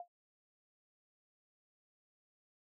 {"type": "tone with exponential decay", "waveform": "sine", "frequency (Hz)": 702, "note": "F5", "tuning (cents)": 9, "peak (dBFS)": -39, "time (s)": [0, 0.08], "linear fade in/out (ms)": 2, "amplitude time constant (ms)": 17, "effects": []}